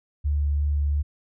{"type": "tone with vibrato", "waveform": "sine", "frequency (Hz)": 72.7, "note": "D2", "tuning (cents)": -17, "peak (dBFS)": -20, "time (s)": [0.24, 1.03], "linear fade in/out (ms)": 20, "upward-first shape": "sine", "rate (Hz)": 2.9, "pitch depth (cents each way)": 10, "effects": []}